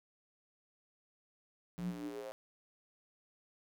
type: tone with high-pass filter sweep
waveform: square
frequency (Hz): 58.4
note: A#1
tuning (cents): +4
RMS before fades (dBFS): -42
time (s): 1.78-2.32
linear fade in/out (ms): 0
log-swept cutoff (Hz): 140 to 600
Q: 6.9
effects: none